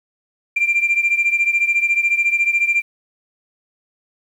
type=beating tone pair; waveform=sine; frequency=2370 / 2384 Hz; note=D7 / D7; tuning=+15 / +25 cents; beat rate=14 Hz; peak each=-15 / -18 dBFS; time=0.56-2.82 s; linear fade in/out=10 ms; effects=tanh soft clip ceiling -9 dBFS + 8-bit